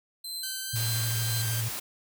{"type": "tone with tremolo", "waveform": "sawtooth", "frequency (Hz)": 4092, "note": "C8", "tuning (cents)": -39, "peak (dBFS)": -30, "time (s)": [0.24, 1.42], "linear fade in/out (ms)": 5, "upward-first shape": "triangle", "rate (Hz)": 1.9, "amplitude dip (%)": 70}
{"type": "tone with pitch glide", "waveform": "5% pulse", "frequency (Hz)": [1542, 1578], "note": ["G6", "G6"], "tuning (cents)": [-29, 11], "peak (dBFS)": -23, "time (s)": [0.43, 1.61], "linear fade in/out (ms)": 5, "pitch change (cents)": 40, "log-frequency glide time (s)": [0.62, 0.82]}
{"type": "tone with vibrato", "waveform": "sine", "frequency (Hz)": 113.6, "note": "A#2", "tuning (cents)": -44, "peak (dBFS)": -28, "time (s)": [0.73, 1.69], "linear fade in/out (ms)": 10, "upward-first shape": "sine", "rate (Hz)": 13, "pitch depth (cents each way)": 49}
{"type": "noise", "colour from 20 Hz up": "white", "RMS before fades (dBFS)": -35, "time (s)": [0.75, 1.8], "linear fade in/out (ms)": 10}
{"effects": []}